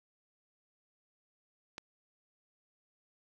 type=click; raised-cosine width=0.2 ms; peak=-24 dBFS; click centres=1.781 s; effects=none